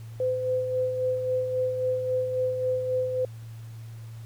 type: tone with tremolo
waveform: sine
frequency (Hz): 510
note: C5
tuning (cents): -44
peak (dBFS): -22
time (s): 0.2-3.25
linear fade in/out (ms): 2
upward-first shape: sine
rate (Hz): 3.7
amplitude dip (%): 45
effects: added 113 Hz sine -38 dBFS peak until 4.25 s + pink hiss -56 dBFS RMS until 4.25 s